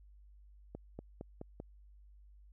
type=accelerating click train; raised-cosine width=2 ms; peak=-30 dBFS; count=5; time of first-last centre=0.75-1.601 s; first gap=240 ms; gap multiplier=0.92; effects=added 50 Hz sine -56 dBFS peak until 2.52 s